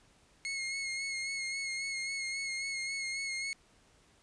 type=tone with vibrato; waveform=sawtooth; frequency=2166 Hz; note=C#7; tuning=41 cents flat; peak=-31 dBFS; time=0.45-3.53 s; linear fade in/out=0 ms; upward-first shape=sine; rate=3.7 Hz; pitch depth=30 cents each way; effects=pink hiss -65 dBFS RMS until 4.22 s + resampled to 22050 Hz